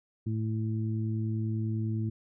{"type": "harmonic tone", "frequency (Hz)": 110, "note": "A2", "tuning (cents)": 0, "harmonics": [1, 2, 3], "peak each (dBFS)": [-29, -35, -39], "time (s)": [0.26, 2.1], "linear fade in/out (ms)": 10, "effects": []}